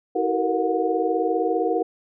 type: tone cluster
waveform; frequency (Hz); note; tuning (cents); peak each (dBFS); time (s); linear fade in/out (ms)
sine; 325 / 380.1 / 455.5 / 475.3 / 726; E4 / F#4 / A#4 / A#4 / F#5; -24 / +47 / -40 / +34 / -33; -26; 0.15-1.83; 10
effects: none